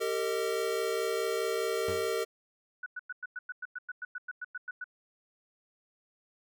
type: chord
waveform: square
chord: Eb major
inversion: first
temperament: equal with one note detuned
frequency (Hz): 392 / 456.8 / 622.3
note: G4 / Bb4 / Eb5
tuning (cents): 0 / -35 / 0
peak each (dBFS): -35 / -32 / -38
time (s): 0-2.25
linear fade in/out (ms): 20
type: tone with exponential decay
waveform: sawtooth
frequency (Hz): 92.2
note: F#2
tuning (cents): -6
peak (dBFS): -30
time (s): 1.88-2.17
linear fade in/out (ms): 5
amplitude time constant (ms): 62
type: tone bursts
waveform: sine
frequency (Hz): 1480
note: F#6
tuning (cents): 0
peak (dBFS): -35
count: 16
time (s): 2.83-4.842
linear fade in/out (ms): 5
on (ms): 32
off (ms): 100
effects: none